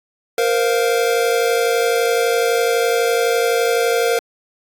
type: chord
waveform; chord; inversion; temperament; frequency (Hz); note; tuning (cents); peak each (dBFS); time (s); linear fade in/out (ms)
square; Bb suspended second; none; equal with one note detuned; 466.2 / 518.1 / 698.5; Bb4 / C5 / F5; 0 / -17 / 0; -17 / -22 / -23; 0.38-4.19; 2
effects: AAC 64 kbps